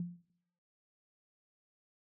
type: tone with exponential decay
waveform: sine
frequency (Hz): 174.61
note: F3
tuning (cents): 0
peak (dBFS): -32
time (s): 0-0.3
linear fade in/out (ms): 2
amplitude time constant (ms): 64
effects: noise-tail reverb RT60 0.7 s tail -18 dB re dry